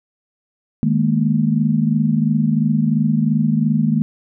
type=chord; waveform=sine; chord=D# suspended fourth; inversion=none; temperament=equal with one note detuned; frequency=155.56 / 210.2 / 233.1 Hz; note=D#3 / G#3 / A#3; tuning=0 / +21 / 0 cents; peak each=-18 dBFS; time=0.83-4.02 s; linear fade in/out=0 ms; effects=none